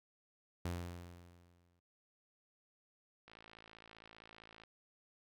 sawtooth tone with exponential decay, 87.31 Hz, F2, in tune, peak -33 dBFS, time 0.65-1.8 s, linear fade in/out 5 ms, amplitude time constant 250 ms
click train, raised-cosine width 0.3 ms, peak -40 dBFS, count 76, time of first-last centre 3.28-4.636 s, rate 55.3 Hz
effects none

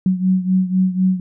sine beating tone pair, 185 / 189 Hz, F#3 / F#3, 0 / +37 cents, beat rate 4 Hz, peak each -15 / -19 dBFS, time 0.06-1.2 s, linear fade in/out 2 ms, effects none

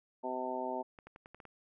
harmonic tone, 127.8 Hz, C3, 40 cents flat, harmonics 2 / 3 / 4 / 5 / 6 / 7, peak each -43 / -42 / -44 / -40 / -45 / -39 dBFS, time 0.23-0.83 s, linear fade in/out 20 ms
clicks, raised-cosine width 0.5 ms, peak -36 dBFS, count 7, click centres 0.988 / 1.07 / 1.161 / 1.259 / 1.346 / 1.402 / 1.453 s
effects none

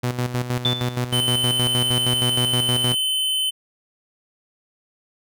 sawtooth tone with tremolo, 123.47 Hz, B2, in tune, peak -16 dBFS, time 0.03-2.95 s, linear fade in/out 10 ms, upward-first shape square, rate 6.4 Hz, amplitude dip 65%
sine tone with exponential decay, 3520 Hz, A7, in tune, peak -16 dBFS, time 0.65-1.08 s, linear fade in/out 1 ms, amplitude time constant 92 ms
square tone, 3050 Hz, G7, 48 cents flat, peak -20 dBFS, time 1.12-3.51 s, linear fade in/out 20 ms
effects none

